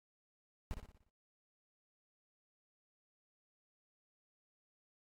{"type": "noise with echo", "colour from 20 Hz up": "brown", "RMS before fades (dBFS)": -39, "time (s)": [0.71, 0.74], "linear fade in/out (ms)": 0, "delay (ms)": 59, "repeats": 6, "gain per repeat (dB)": -6, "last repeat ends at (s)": 1.094, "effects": ["noise-tail reverb RT60 0.3 s tail -25 dB re dry", "AAC 48 kbps"]}